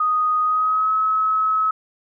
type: tone with pitch glide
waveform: sine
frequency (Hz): 1244.5 to 1286.2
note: D#6 to E6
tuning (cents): 0 to -43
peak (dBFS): -16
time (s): 0-1.71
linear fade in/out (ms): 5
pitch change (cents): +57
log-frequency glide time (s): 0.43-0.92
effects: none